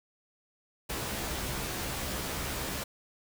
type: noise with comb filter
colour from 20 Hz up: pink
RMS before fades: -35 dBFS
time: 0.89-2.84 s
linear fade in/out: 10 ms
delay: 15 ms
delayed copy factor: +0.7
effects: none